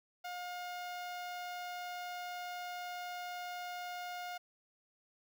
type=tone with notch filter; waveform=sawtooth; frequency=714 Hz; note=F5; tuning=38 cents sharp; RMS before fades=-43 dBFS; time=0.24-4.38 s; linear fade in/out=10 ms; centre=8900 Hz; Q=1.2; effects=12-bit